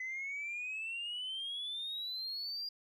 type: exponential sweep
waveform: sine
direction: up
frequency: 2016 to 4825 Hz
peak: -36 dBFS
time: 0-2.69 s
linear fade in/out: 5 ms
effects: tanh soft clip ceiling -35 dBFS + 13-bit